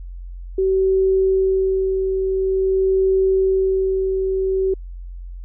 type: tone with tremolo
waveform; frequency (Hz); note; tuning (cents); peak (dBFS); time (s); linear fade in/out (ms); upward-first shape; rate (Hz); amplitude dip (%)
sine; 381.3; G4; -48; -13; 0.58-4.74; 5; sine; 0.48; 40
effects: added 44 Hz sine -30 dBFS peak until 5.44 s